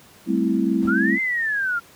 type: chord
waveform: sine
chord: A minor seventh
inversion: third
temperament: equal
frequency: 196 / 220 / 261.6 / 329.6 Hz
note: G3 / A3 / C4 / E4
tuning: 0 / 0 / 0 / 0 cents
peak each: -23 dBFS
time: 0.26-1.19 s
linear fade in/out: 50 ms
type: noise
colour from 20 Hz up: brown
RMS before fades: -33 dBFS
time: 0.81-0.91 s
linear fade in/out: 20 ms
type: linear two-way sweep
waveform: sine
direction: up then down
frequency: 1330 to 2096 to 1367 Hz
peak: -20 dBFS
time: 0.87-1.8 s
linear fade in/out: 20 ms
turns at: 1.2 s
effects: pink hiss -49 dBFS RMS until 1.95 s + high-pass 100 Hz 12 dB/octave